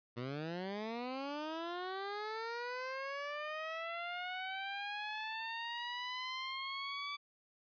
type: linear sweep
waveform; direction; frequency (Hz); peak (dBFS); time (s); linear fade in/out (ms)
15% pulse; up; 116.8 to 1157; -33; 0.16-7.17; 20
effects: resampled to 11025 Hz